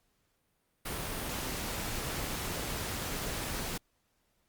pink noise with amplitude modulation, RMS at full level -35 dBFS, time 0.85-3.78 s, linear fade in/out 10 ms, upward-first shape sine, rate 282 Hz, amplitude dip 30%, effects pink hiss -75 dBFS RMS until 4.48 s + Opus 48 kbps

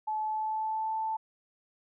sine tone with pitch glide, 863 to 881.1 Hz, A5 to A5, -34 to +2 cents, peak -29 dBFS, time 0.07-1.17 s, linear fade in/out 10 ms, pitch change +36 cents, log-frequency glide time 0.22-0.95 s, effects none

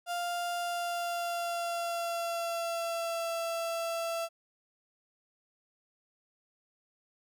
35% pulse tone with pitch glide, 698.5 to 668.1 Hz, F5 to E5, 0 to +23 cents, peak -30 dBFS, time 0.06-4.29 s, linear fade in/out 50 ms, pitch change -77 cents, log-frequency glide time 0.56-3.33 s, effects none

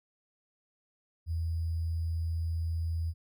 sine tone with sample-and-hold, 82.41 Hz, E2, in tune, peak -29 dBFS, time 1.26-3.14 s, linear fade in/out 50 ms, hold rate 4900 Hz, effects none

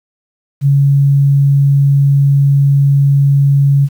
sine tone, 140 Hz, C#3, 18 cents sharp, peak -6 dBFS, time 0.61-3.89 s, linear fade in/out 50 ms, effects 7-bit

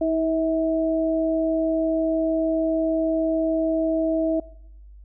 sine tone pair together, 320.5 / 647 Hz, E4 / E5, -49 / -32 cents, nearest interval octave, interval 1217 cents, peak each -22 dBFS, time 0.01-4.4 s, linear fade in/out 5 ms, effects noise-tail reverb RT60 0.9 s tail -22 dB re dry + added 50 Hz sine -42 dBFS peak until 5.04 s

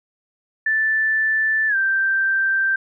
sine tone with pitch glide, 1760 to 1568 Hz, A6 to G6, 0 to 0 cents, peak -16 dBFS, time 0.66-2.76 s, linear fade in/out 5 ms, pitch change -200 cents, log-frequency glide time 1.68-1.76 s, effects none

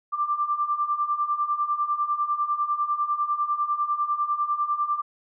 sine beating tone pair, 1174.7 / 1184.7 Hz, D6 / D6, 0 / +15 cents, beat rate 10 Hz, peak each -28 / -24 dBFS, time 0.12-5.02 s, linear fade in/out 20 ms, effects none

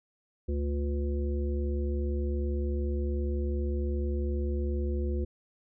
harmonic tone with a mistuned harmonic, 71.3 Hz, C#2, 49 cents sharp, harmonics 1 / 3 / 5 / 7, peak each -28 / -38 / -36 / -42 dBFS, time 0.48-5.25 s, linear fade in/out 10 ms, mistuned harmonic 3, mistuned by +74 cents, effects none

